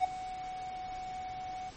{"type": "tone with ADSR envelope", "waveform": "triangle", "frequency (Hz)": 744, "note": "F#5", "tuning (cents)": 9, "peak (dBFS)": -20, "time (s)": [0, 1.71], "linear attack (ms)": 42, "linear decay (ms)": 8, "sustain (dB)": -16, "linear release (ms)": 26, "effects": ["pink hiss -51 dBFS RMS until 1.76 s", "MP3 32 kbps"]}